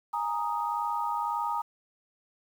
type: chord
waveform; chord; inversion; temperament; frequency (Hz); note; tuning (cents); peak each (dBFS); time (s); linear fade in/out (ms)
sine; Ab suspended second; none; equal; 830.6 / 932.3 / 1244.5; Ab5 / Bb5 / Eb6; 0 / 0 / 0; -34 / -30 / -33; 0.13-1.62; 10
effects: 9-bit